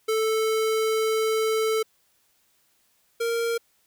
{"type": "tone pair in turn", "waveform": "square", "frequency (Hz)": [440, 463.9], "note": ["A4", "A#4"], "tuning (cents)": [0, -8], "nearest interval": "minor second", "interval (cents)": 92, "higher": "second", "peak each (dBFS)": [-22, -24], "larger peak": "first", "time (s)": [[0.08, 1.83], [3.2, 3.58]], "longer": "first", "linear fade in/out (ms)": 10, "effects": ["white hiss -66 dBFS RMS until 3.86 s"]}